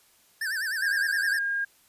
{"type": "tone with vibrato", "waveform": "square", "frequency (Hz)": 1661.2, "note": "G#6", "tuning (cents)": 0, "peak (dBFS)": -28, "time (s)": [0.41, 1.39], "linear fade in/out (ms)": 5, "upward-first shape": "sine", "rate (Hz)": 9.8, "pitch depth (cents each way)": 170}
{"type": "tone", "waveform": "sine", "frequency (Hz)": 1619, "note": "G#6", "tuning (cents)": -45, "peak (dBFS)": -25, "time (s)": [0.81, 1.65], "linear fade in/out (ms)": 10}
{"effects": ["white hiss -61 dBFS RMS until 1.88 s", "resampled to 32000 Hz"]}